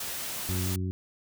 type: noise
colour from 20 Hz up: white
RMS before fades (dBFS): -35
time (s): 0-0.76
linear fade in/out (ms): 5
type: harmonic tone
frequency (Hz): 92.5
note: F#2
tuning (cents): 0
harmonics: 1 / 2 / 3 / 4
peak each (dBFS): -29 / -35 / -39 / -41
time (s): 0.49-0.91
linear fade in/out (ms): 0
effects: none